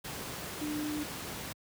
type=tone in noise; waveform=sine; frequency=299.8 Hz; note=D4; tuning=36 cents sharp; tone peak=-33 dBFS; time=0.61-1.04 s; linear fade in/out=10 ms; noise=pink; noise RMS=-40 dBFS; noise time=0.04-1.53 s; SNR=+4 dB; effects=high-pass 80 Hz 12 dB/octave